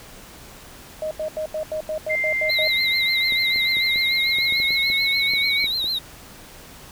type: tone bursts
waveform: sine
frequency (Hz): 622.3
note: D#5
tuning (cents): 0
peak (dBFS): -23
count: 10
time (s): 1.02-2.676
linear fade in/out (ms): 2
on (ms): 90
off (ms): 84
type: tone with pitch glide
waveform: sine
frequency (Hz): 2093 to 2243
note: C7 to C#7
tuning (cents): 0 to +20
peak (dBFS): -20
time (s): 2.09-5.67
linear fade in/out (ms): 20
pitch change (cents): +120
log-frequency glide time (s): 3.78-5.56
type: tone with vibrato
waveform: triangle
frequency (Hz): 3951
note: B7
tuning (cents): 0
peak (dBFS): -20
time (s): 2.49-5.99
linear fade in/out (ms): 10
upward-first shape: triangle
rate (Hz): 6.8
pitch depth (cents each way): 120
type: clicks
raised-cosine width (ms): 2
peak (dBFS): -24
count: 12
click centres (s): 3.323 / 3.56 / 3.769 / 3.959 / 4.386 / 4.524 / 4.601 / 4.706 / 4.901 / 5.336 / 5.642 / 5.843
effects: pink hiss -43 dBFS RMS until 6.91 s